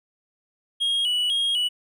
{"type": "tone with vibrato", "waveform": "triangle", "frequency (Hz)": 3100, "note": "G7", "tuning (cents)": -20, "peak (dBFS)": -19, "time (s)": [0.8, 1.69], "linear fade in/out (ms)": 20, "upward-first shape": "square", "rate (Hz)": 2, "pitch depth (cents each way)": 88, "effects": []}